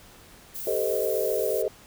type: noise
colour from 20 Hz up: violet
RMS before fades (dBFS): -35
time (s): 0.54-1.63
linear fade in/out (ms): 20
type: chord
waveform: sine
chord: A half-diminished seventh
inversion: third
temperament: equal with one note detuned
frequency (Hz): 392 / 440 / 514.3 / 622.3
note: G4 / A4 / C5 / Eb5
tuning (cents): 0 / 0 / -30 / 0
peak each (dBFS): -30 / -28 / -29 / -29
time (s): 0.67-1.68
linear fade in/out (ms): 2
effects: pink hiss -51 dBFS RMS until 1.86 s